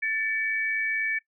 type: tone pair together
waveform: sine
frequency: 1767 / 2276 Hz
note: A6 / C#7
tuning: +7 / +45 cents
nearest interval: major third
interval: 438 cents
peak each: -28 dBFS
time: 0.02-1.19 s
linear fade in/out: 10 ms
effects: noise-tail reverb RT60 0.1 s tail -18 dB re dry